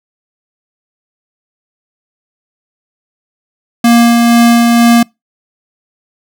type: tone with tremolo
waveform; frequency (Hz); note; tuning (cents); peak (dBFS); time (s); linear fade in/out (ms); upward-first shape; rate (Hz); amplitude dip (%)
square; 235; A#3; +14; -4; 3.84-5.03; 5; sine; 2.1; 25
effects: noise-tail reverb RT60 0.2 s tail -26 dB re dry